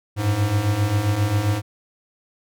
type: beating tone pair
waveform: square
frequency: 98 / 105.5 Hz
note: G2 / G#2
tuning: 0 / +28 cents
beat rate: 7.5 Hz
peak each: -25 / -20 dBFS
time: 0.16-1.62 s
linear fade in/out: 50 ms
effects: none